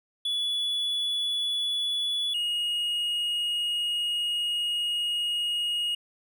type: tone pair in turn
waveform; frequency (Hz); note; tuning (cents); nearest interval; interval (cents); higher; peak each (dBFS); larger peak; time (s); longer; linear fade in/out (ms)
triangle; 3419 / 2875; G#7 / F7; +50 / +50; minor third; 300; first; -24; neither; 0.25-2.34 / 2.34-5.95; second; 5
effects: none